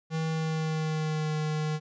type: tone with pitch glide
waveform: square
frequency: 160 to 153.93 Hz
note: D#3 to D#3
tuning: +49 to -18 cents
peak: -28 dBFS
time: 0.1-1.8 s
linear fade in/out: 50 ms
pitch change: -67 cents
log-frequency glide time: 0.3-1.35 s
effects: resampled to 16000 Hz